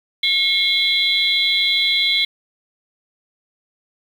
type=tone cluster; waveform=sine; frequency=2169 / 3264 / 3457 / 3972 Hz; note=C#7 / G#7 / A7 / B7; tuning=-38 / -31 / -31 / +9 cents; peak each=-20 dBFS; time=0.23-2.25 s; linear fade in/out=5 ms; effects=tanh soft clip ceiling -4 dBFS + 7-bit